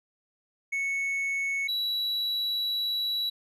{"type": "tone pair in turn", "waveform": "triangle", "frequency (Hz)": [2209, 3919], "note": ["C#7", "B7"], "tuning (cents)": [-7, -14], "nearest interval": "minor seventh", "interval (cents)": 993, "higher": "second", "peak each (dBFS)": -25, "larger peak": "neither", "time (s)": [[0.72, 1.68], [1.68, 3.3]], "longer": "second", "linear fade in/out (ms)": 10, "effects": ["resampled to 32000 Hz"]}